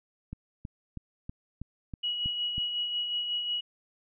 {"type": "click train", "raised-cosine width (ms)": 5, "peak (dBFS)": -25, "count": 8, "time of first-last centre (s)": [0.33, 2.581], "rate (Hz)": 3.11}
{"type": "tone with tremolo", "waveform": "sine", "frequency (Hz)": 2914, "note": "F#7", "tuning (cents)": -27, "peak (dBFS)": -27, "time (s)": [2.03, 3.61], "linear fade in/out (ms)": 10, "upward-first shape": "sine", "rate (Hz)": 5.5, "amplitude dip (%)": 40}
{"effects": []}